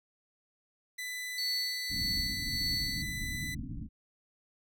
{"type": "tone", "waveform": "sawtooth", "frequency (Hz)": 1997, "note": "B6", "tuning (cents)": 19, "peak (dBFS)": -33, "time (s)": [0.98, 3.55], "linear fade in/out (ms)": 10}
{"type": "tone with tremolo", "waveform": "triangle", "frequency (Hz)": 4435, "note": "C#8", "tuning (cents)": 0, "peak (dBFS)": -29, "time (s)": [1.38, 3.02], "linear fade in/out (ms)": 2, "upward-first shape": "sine", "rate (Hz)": 1.7, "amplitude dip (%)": 60}
{"type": "low-pass noise", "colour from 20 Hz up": "pink", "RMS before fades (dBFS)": -39, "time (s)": [1.89, 3.89], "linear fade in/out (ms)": 50, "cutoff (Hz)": 300, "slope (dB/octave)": 96}
{"effects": []}